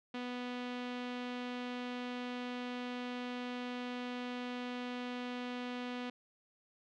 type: tone with low-pass filter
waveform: sawtooth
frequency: 246.9 Hz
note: B3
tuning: in tune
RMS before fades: -41 dBFS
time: 0.14-6.1 s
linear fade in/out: 5 ms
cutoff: 3300 Hz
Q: 1.7
effects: none

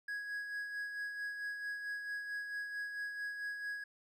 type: tone with tremolo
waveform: triangle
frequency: 1661.2 Hz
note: G#6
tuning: in tune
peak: -35 dBFS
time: 0.08-3.84 s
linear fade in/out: 5 ms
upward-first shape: sine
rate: 4.5 Hz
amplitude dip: 45%
effects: none

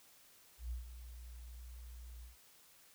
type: tone with ADSR envelope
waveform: sine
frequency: 59.8 Hz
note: A#1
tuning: 45 cents sharp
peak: -37 dBFS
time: 0.58-2.37 s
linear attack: 130 ms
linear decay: 130 ms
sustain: -11 dB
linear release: 140 ms
effects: white hiss -64 dBFS RMS until 2.94 s

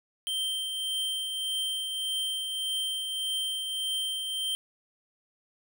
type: tone with tremolo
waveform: square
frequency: 3136 Hz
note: G7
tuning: in tune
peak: -28 dBFS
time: 0.27-4.55 s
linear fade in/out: 0 ms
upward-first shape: triangle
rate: 1.7 Hz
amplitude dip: 40%
effects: none

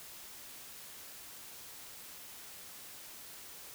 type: silence
effects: white hiss -50 dBFS RMS until 3.74 s

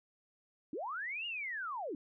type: linear two-way sweep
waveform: sine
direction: up then down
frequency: 253.6 to 2891 to 253.6 Hz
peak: -37 dBFS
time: 0.73-1.95 s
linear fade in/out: 2 ms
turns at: 1.26 s
effects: none

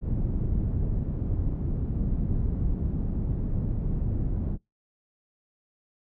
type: low-pass noise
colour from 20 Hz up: pink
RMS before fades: -27 dBFS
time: 0.01-4.58 s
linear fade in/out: 50 ms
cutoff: 190 Hz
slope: 12 dB/octave
effects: noise-tail reverb RT60 0.2 s tail -25 dB re dry

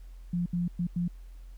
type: tone bursts at uneven times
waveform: sine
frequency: 174.61 Hz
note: F3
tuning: in tune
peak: -26 dBFS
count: 4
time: 0.33-0.46 / 0.53-0.68 / 0.79-0.87 / 0.96-1.08 s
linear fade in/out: 5 ms
effects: added 43 Hz sine -43 dBFS peak until 1.57 s + pink hiss -66 dBFS RMS until 1.57 s

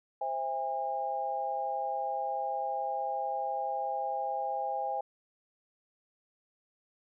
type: chord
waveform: sine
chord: C augmented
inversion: none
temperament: equal with one note detuned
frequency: 523.3 / 659.3 / 810.7 Hz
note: C5 / E5 / G#5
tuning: 0 / 0 / -42 cents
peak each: -38 / -38 / -32 dBFS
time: 0.21-5.01 s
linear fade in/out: 5 ms
effects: none

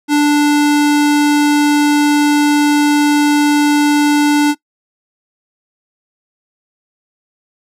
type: tone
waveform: square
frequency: 293.7 Hz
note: D4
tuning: in tune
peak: -9 dBFS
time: 0.08-4.55 s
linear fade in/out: 50 ms
effects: noise-tail reverb RT60 0.1 s tail -20 dB re dry + low-pass 12000 Hz 12 dB/octave

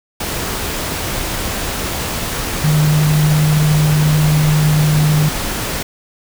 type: tone in noise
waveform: sine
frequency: 151.9 Hz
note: D#3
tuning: 41 cents flat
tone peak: -10 dBFS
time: 2.64-5.29 s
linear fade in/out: 5 ms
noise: pink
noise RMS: -21 dBFS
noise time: 0.2-5.83 s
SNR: +8 dB
effects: none

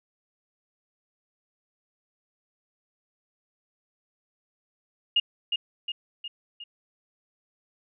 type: tone with echo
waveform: sine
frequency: 2845 Hz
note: F7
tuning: 31 cents sharp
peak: -18 dBFS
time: 5.16-5.2 s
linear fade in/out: 5 ms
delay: 360 ms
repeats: 4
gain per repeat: -5 dB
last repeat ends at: 6.64 s
effects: none

